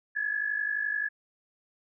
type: tone pair together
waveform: sine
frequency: 1661.2 / 1712.8 Hz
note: G#6 / A6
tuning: 0 / -47 cents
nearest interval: minor second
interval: 53 cents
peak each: -32 / -29 dBFS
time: 0.15-1.09 s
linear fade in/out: 20 ms
effects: none